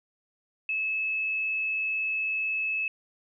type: tone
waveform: sine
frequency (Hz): 2598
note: E7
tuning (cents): -26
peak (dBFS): -26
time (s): 0.69-2.88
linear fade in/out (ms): 2
effects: none